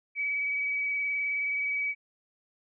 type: tone with vibrato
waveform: sine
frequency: 2278 Hz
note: C#7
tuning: 47 cents sharp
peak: -27 dBFS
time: 0.15-1.95 s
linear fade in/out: 50 ms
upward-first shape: triangle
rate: 19 Hz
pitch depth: 22 cents each way
effects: none